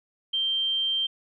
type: tone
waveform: sine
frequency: 3150 Hz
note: G7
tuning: 8 cents sharp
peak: -23 dBFS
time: 0.33-1.07 s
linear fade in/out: 10 ms
effects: none